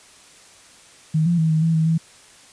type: tone with pitch steps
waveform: sine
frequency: 157.3 / 172.3 / 160.4 / 157.6 / 163.6 / 159.6 / 162.8 Hz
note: D#3 / F3 / E3 / D#3 / E3 / D#3 / E3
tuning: +19 / -23 / -47 / +23 / -13 / +44 / -21 cents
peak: -15 dBFS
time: 1.14-1.98 s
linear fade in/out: 10 ms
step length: 120 ms
effects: white hiss -48 dBFS RMS until 2.52 s + resampled to 22050 Hz